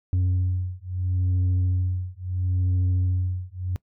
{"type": "beating tone pair", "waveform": "sine", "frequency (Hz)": [91, 91.74], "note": ["F#2", "F#2"], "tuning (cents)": [-28, -14], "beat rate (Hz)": 0.74, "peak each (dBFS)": -22, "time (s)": [0.13, 3.76], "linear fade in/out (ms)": 0, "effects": ["noise-tail reverb RT60 0.1 s tail -22 dB re dry", "tanh soft clip ceiling -18 dBFS"]}